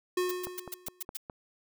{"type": "tone with exponential decay", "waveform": "square", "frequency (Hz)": 362.3, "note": "F#4", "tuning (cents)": -36, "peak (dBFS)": -26, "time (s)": [0.17, 1.05], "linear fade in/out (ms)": 5, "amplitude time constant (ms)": 190}
{"type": "noise bursts", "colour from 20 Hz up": "blue", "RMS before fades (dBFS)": -36, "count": 7, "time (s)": [0.29, 1.171], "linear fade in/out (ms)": 5, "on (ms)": 23, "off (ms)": 120}
{"type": "click train", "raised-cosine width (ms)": 1, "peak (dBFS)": -26, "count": 5, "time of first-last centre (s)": [0.47, 1.298], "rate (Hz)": 4.83}
{"effects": []}